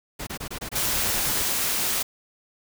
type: noise bursts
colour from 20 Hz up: pink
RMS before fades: -33 dBFS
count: 12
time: 0.19-1.426 s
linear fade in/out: 10 ms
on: 81 ms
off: 24 ms
type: noise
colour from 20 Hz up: white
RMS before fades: -25 dBFS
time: 0.75-2.03 s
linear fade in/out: 10 ms
effects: none